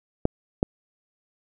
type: clicks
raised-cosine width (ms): 2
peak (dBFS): -6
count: 2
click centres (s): 0.254 / 0.629
effects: none